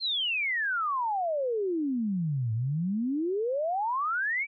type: exponential two-way sweep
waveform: sine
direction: down then up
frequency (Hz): 4284 to 107.7 to 2359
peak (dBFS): -26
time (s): 0-4.47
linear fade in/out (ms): 50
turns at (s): 2.53
effects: none